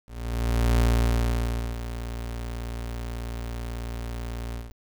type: tone with ADSR envelope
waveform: 35% pulse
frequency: 58.27 Hz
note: A#1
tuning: in tune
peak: -16 dBFS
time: 0.06-4.74 s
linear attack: 730 ms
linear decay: 950 ms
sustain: -12 dB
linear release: 210 ms
effects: 8-bit